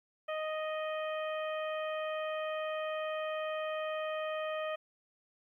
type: harmonic tone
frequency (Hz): 622.3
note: D#5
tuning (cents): 0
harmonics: 1 / 2 / 3 / 4 / 5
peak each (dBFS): -35 / -41 / -45 / -47 / -49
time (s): 0.28-4.76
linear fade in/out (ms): 10
effects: 12-bit